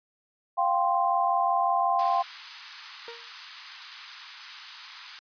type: chord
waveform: sine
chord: F suspended second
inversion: none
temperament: equal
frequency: 698.5 / 784 / 1046.5 Hz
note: F5 / G5 / C6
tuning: 0 / 0 / 0 cents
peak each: -26 / -26 / -26 dBFS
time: 0.57-2.23 s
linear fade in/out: 20 ms
type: high-pass noise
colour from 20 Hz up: white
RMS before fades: -39 dBFS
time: 1.99-5.19 s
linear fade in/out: 0 ms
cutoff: 930 Hz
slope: 48 dB/octave
type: tone with exponential decay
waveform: sawtooth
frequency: 468.1 Hz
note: A#4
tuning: 7 cents sharp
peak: -32 dBFS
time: 3.08-3.32 s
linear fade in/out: 1 ms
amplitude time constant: 52 ms
effects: resampled to 11025 Hz